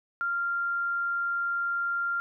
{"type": "tone", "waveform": "sine", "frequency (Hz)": 1390, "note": "F6", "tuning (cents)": -9, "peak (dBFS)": -26, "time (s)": [0.21, 2.2], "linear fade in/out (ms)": 0, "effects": []}